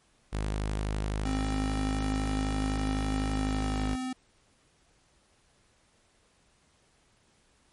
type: tone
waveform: sawtooth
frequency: 51.91 Hz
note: G#1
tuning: in tune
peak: -25 dBFS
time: 0.32-3.96 s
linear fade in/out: 20 ms
type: tone with pitch glide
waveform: square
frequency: 263.4 to 257.2 Hz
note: C4 to C4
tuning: +12 to -30 cents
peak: -32 dBFS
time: 1.25-4.13 s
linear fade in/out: 5 ms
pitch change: -42 cents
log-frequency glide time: 3.35-3.92 s
effects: pink hiss -66 dBFS RMS until 7.72 s + MP3 48 kbps